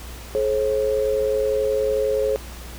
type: tone pair together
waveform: sine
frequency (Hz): 427 / 538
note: G#4 / C5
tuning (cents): +48 / +48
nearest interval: major third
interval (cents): 400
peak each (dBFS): -21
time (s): 0.35-2.36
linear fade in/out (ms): 0
effects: added 60 Hz sine -36 dBFS peak until 2.78 s + pink hiss -40 dBFS RMS until 2.78 s